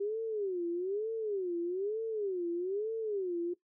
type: tone with vibrato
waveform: sine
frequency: 392 Hz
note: G4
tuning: in tune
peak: -31 dBFS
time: 0-3.54 s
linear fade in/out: 10 ms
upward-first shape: sine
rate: 1.1 Hz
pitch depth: 240 cents each way
effects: noise-tail reverb RT60 0.1 s tail -17 dB re dry